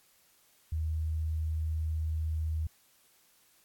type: tone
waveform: sine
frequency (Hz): 79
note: D#2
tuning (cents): +27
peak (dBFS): -29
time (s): 0.72-2.67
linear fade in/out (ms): 5
effects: white hiss -65 dBFS RMS until 3.64 s + AAC 64 kbps